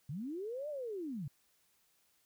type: linear two-way sweep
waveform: sine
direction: up then down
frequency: 124.4 to 613 to 124.4 Hz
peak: -38 dBFS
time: 0.09-1.28 s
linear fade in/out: 5 ms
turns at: 0.69 s
effects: white hiss -73 dBFS RMS until 2.25 s